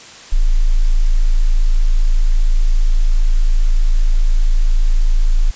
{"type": "tone", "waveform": "sine", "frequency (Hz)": 27.5, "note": "A0", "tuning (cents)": 0, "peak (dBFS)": -8, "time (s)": [0.32, 5.51], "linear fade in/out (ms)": 10, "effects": ["white hiss -37 dBFS RMS until 5.55 s", "resampled to 16000 Hz"]}